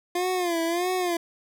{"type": "tone with vibrato", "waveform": "25% pulse", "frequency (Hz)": 349.3, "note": "F4", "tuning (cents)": 0, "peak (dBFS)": -20, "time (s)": [0.15, 1.17], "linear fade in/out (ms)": 5, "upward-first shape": "sine", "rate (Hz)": 1.6, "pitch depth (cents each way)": 100, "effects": []}